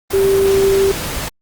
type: tone in noise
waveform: sine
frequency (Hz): 390.6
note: G4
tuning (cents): -6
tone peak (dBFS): -10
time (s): 0.13-0.92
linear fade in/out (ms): 10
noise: pink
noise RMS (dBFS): -23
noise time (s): 0.1-1.29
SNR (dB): +10
effects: Opus 24 kbps